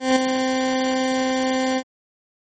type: tone with ADSR envelope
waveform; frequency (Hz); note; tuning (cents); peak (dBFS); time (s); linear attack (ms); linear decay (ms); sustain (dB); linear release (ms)
20% pulse; 260; C4; -11; -7; 0-1.83; 160; 9; -7; 58
effects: MP3 32 kbps